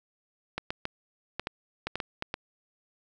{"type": "clicks", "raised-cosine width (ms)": 0.3, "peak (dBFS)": -15, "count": 10, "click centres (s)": [0.58, 0.705, 0.854, 1.396, 1.471, 1.87, 1.956, 2.002, 2.224, 2.341], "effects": []}